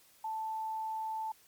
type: tone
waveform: sine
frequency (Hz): 880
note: A5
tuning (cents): 0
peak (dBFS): -34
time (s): 0.24-1.32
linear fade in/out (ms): 5
effects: white hiss -63 dBFS RMS until 1.47 s + MP3 96 kbps